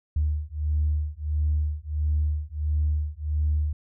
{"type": "beating tone pair", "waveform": "sine", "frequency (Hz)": [74.8, 76.3], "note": ["D2", "D#2"], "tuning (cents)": [32, -33], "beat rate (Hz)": 1.5, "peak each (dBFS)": -25, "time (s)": [0.16, 3.73], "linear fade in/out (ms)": 5, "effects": ["tanh soft clip ceiling -15 dBFS"]}